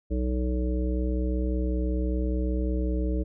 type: harmonic tone with a mistuned harmonic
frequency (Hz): 62.6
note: B1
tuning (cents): +24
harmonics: 1 / 3 / 5 / 7 / 9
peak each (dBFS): -25 / -34 / -32 / -36 / -39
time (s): 0.1-3.24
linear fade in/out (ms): 20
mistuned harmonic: 1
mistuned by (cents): -24
effects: none